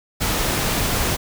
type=noise; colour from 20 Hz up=pink; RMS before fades=-21 dBFS; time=0.2-1.17 s; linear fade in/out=20 ms; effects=none